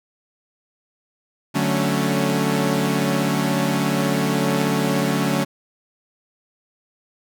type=chord; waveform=sawtooth; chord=D major seventh; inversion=none; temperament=equal with one note detuned; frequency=146.83 / 185.53 / 220 / 277.2 Hz; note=D3 / F#3 / A3 / C#4; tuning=0 / +5 / 0 / 0 cents; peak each=-20 dBFS; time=1.54-5.45 s; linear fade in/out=20 ms; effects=none